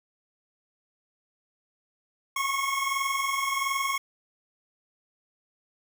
25% pulse tone pair together, 1078.6 / 1100 Hz, C#6 / C#6, -48 / -14 cents, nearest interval unison, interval 34 cents, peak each -27 / -24 dBFS, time 2.36-3.98 s, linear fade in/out 5 ms, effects none

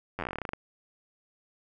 slowing click train, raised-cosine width 0.5 ms, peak -18 dBFS, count 16, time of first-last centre 0.19-0.534 s, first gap 10 ms, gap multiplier 1.11, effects none

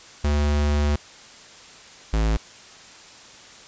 square tone pair in turn, 73.42 / 54.36 Hz, D2 / A1, 0 / -20 cents, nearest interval perfect fourth, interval 520 cents, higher first, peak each -19 dBFS, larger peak neither, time 0.24-0.96 / 2.13-2.37 s, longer first, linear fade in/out 5 ms, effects white hiss -45 dBFS RMS until 3.67 s + resampled to 16000 Hz

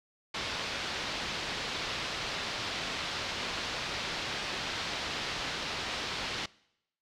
white low-pass noise, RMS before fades -36 dBFS, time 0.34-6.46 s, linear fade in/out 5 ms, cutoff 4600 Hz, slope 24 dB/octave, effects noise-tail reverb RT60 0.8 s tail -23 dB re dry

